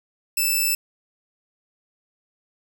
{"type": "tone", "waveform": "5% pulse", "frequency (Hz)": 2637, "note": "E7", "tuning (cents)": 0, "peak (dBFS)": -10, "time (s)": [0.37, 0.75], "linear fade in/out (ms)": 5, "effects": []}